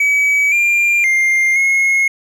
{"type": "tone with pitch steps", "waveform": "triangle", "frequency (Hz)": [2279, 2391, 2109, 2164], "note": ["C#7", "D7", "C7", "C#7"], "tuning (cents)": [47, 30, 13, -42], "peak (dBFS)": -9, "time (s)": [0, 2.08], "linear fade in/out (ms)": 5, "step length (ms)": 520, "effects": []}